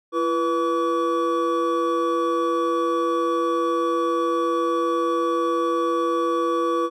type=tone cluster; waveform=triangle; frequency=338.4 / 489.8 / 1141 Hz; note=E4 / B4 / C#6; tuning=+45 / -14 / +50 cents; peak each=-22 dBFS; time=0.12-6.9 s; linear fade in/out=50 ms; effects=none